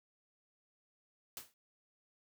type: noise with exponential decay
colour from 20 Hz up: white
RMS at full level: -42 dBFS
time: 1.37-1.54 s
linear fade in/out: 1 ms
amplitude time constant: 36 ms
effects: none